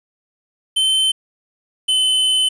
square tone pair in turn, 3082 / 3041 Hz, G7 / F#7, -30 / +47 cents, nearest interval unison, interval 23 cents, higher first, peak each -14 dBFS, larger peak neither, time 0.76-1.12 / 1.88-2.49 s, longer second, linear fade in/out 10 ms, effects resampled to 22050 Hz + 8-bit

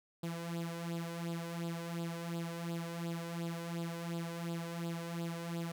sawtooth tone with flanger, 168.6 Hz, E3, 39 cents sharp, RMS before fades -40 dBFS, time 0.23-5.72 s, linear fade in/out 5 ms, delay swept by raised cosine 0.24 to 2.04 ms, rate 2.8 Hz, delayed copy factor +0.7, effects none

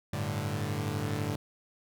sawtooth chord, G suspended second, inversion none, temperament equal, 98 / 110 / 146.83 Hz, G2 / A2 / D3, 0 / 0 / 0 cents, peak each -31 dBFS, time 0.13-1.36 s, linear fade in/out 5 ms, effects none

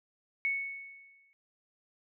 sine tone with exponential decay, 2213 Hz, C#7, 3 cents flat, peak -26 dBFS, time 0.45-1.33 s, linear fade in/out 0 ms, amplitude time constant 190 ms, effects none

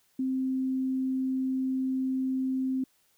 sine tone, 261.6 Hz, C4, in tune, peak -26 dBFS, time 0.19-2.84 s, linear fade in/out 5 ms, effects white hiss -68 dBFS RMS until 3.17 s

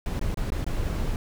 brown noise with dropouts, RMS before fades -27 dBFS, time 0.06-1.16 s, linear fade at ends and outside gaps 1 ms, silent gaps 0.194-0.213 / 0.344-0.372 / 0.503-0.52 / 0.644-0.665 s, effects none

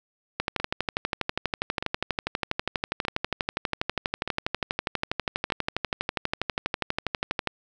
two click trains, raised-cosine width 0.3 ms, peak -9 / -13 dBFS, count 88 / 5, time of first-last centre 0.4-7.473 / 0.6-5.502 s, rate 12.3 / 0.816 Hz, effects none

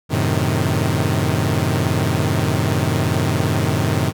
sawtooth chord, F# diminished seventh, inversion none, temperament equal, 92.5 / 110 / 130.81 / 155.56 Hz, F#2 / A2 / C3 / Eb3, 0 / 0 / 0 / 0 cents, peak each -18 dBFS, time 0.09-4.13 s, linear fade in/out 50 ms, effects none

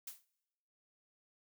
blue noise with exponential decay, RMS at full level -41 dBFS, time 0.07-0.25 s, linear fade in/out 5 ms, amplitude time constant 38 ms, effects noise-tail reverb RT60 1.0 s tail -24 dB re dry

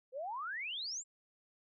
sine exponential sweep, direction up, 488.3 to 7700 Hz, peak -38 dBFS, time 0.12-1.04 s, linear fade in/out 50 ms, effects none

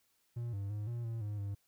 triangle tone with pitch steps, 118.7 / 99.5 / 104.5 / 118.7 / 114.5 / 104.1 / 100.4 Hz, A#2 / G2 / G#2 / A#2 / A#2 / G#2 / G2, +32 / +26 / +11 / +32 / -31 / +5 / +42 cents, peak -34 dBFS, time 0.36-1.55 s, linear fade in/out 10 ms, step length 170 ms, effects white hiss -75 dBFS RMS until 1.67 s

